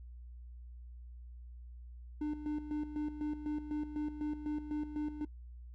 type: tone with tremolo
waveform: triangle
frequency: 300 Hz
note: D4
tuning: 37 cents sharp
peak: -31 dBFS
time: 2.21-5.25 s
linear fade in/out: 5 ms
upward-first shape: square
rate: 4 Hz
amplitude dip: 65%
effects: noise-tail reverb RT60 0.1 s tail -23 dB re dry + added 60 Hz sine -47 dBFS peak until 5.74 s